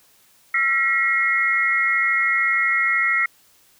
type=tone cluster; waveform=sine; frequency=1347 / 1918 / 2151 Hz; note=E6 / A#6 / C7; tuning=+37 / +49 / +47 cents; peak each=-24 / -20 / -20 dBFS; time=0.54-3.26 s; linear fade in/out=5 ms; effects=white hiss -56 dBFS RMS until 3.79 s